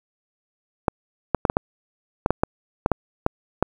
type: clicks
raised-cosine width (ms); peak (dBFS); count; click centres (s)
1; -3; 12; 0.882 / 1.347 / 1.452 / 1.499 / 1.569 / 2.261 / 2.306 / 2.435 / 2.861 / 2.917 / 3.264 / 3.626
effects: 7-bit